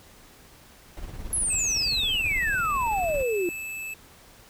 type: noise with tremolo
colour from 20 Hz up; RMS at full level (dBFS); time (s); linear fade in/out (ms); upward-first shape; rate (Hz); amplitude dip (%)
brown; -34; 0.97-3.23; 0; sine; 18; 60
type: exponential sweep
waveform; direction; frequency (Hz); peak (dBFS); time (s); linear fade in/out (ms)
sine; down; 11175 to 337.4; -23; 1.33-3.49; 0
type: tone with pitch glide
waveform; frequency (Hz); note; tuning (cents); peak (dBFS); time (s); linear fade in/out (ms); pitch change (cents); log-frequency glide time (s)
square; 2595 to 2619; E7 to E7; -28 to -12; -33; 1.5-3.94; 5; +16; 1.88-2.23
effects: pink hiss -52 dBFS RMS until 4.49 s